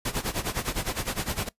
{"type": "noise with tremolo", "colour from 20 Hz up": "pink", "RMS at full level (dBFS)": -27, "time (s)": [0.05, 1.49], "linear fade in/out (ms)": 5, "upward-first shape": "sine", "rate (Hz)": 9.8, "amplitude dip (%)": 85, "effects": ["noise-tail reverb RT60 0.1 s tail -20 dB re dry", "resampled to 32000 Hz"]}